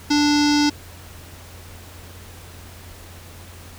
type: tone with low-pass filter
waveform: square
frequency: 293.7 Hz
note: D4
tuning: in tune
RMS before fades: -17 dBFS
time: 0.1-0.7 s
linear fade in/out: 10 ms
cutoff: 5300 Hz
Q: 5
effects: added 87 Hz sine -41 dBFS peak until 3.78 s + pink hiss -43 dBFS RMS until 3.78 s